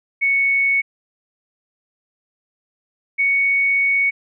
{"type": "tone pair in turn", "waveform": "sine", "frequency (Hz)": [2217, 2226], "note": ["C#7", "C#7"], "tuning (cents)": [0, 7], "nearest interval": "unison", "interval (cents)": 7, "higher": "second", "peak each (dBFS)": -14, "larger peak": "neither", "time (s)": [[0.21, 0.82], [3.18, 4.11]], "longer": "second", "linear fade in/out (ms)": 20, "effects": []}